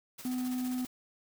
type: noise with tremolo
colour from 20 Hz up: white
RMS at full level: -45 dBFS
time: 0.18-0.87 s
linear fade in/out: 10 ms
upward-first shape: square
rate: 15 Hz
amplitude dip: 45%
type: tone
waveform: triangle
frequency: 252.2 Hz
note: B3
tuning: 36 cents sharp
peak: -29 dBFS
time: 0.25-0.85 s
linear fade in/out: 2 ms
effects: none